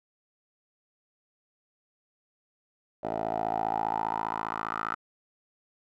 10% pulse tone with band-pass filter sweep, 55 Hz, A1, in tune, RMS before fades -31 dBFS, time 3.03-4.95 s, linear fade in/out 10 ms, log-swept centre 600 to 1300 Hz, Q 6, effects none

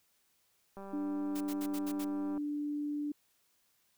click train, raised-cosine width 1 ms, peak -34 dBFS, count 316, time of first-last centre 0.77-2.377 s, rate 196 Hz
sine tone, 293.7 Hz, D4, in tune, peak -33 dBFS, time 0.93-3.12 s, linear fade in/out 5 ms
white noise bursts, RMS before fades -46 dBFS, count 6, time 1.35-2.048 s, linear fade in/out 10 ms, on 58 ms, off 70 ms
effects white hiss -73 dBFS RMS until 3.97 s

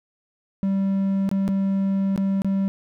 triangle tone with dropouts, 194.7 Hz, G3, 12 cents flat, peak -17 dBFS, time 0.63-2.68 s, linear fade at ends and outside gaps 0 ms, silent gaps 1.291-1.314 / 1.479-1.488 / 2.161-2.177 / 2.419-2.446 s, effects none

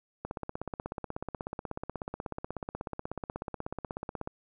click train, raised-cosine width 1 ms, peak -21 dBFS, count 67, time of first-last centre 0.25-4.274 s, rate 16.4 Hz, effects none

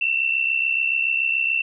sine tone pair together, 2676 / 2743 Hz, E7 / F7, +25 / -32 cents, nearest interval unison, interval 43 cents, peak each -20 / -24 dBFS, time 0.01-1.62 s, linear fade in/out 5 ms, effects none

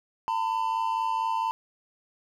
triangle tone pair together, 901 / 1005.3 Hz, A5 / B5, +41 / +30 cents, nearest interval major second, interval 189 cents, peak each -25 / -27 dBFS, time 0.28-1.51 s, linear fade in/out 0 ms, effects none

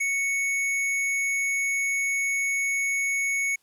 square tone, 2217 Hz, C#7, in tune, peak -24 dBFS, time 0-3.56 s, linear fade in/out 10 ms, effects white hiss -66 dBFS RMS until 3.62 s + low-pass 12000 Hz 12 dB/octave

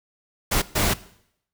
pink noise bursts at uneven times, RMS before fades -21 dBFS, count 2, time 0.51-0.62 / 0.75-0.94 s, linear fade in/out 10 ms, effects noise-tail reverb RT60 0.7 s tail -18 dB re dry

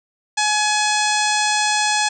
harmonic tone, 845 Hz, G#5, 30 cents sharp, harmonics 1 / 2 / 3 / 4 / 5 / 6 / 7 / 8 / 9 / 10, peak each -20 / -23 / -25 / -26 / -27 / -28 / -28 / -29 / -30 / -30 dBFS, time 0.37-2.09 s, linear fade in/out 10 ms, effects none

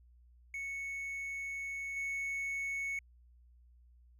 triangle tone with level steps, 2212 Hz, C#7, 4 cents flat, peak -36 / -33 dBFS, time 0.54-2.99 s, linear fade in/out 2 ms, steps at 1.96 s, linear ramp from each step 10 ms, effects added 60 Hz sine -59 dBFS peak until 4.19 s

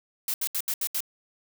blue noise bursts, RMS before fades -28 dBFS, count 6, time 0.28-1.005 s, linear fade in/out 2 ms, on 60 ms, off 73 ms, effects none

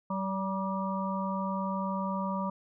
harmonic tone with a mistuned harmonic, 192 Hz, G3, 36 cents flat, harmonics 1 / 3 / 5 / 6, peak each -32 / -38 / -35 / -38 dBFS, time 0.1-2.5 s, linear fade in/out 5 ms, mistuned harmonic 6, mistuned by +43 cents, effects none

